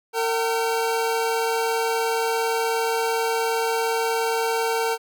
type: tone pair together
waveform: 25% pulse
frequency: 455.1 / 764.7 Hz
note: A#4 / G5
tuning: -42 / -43 cents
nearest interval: major sixth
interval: 899 cents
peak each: -18 / -25 dBFS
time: 0.13-4.98 s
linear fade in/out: 50 ms
effects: none